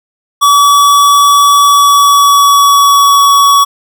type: tone with pitch glide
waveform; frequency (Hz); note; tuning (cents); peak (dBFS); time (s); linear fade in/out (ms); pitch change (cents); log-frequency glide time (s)
square; 1142 to 1126.9; D6 to C#6; -49 to +28; -4; 0.41-3.65; 20; -23; 1.63-3.28
effects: none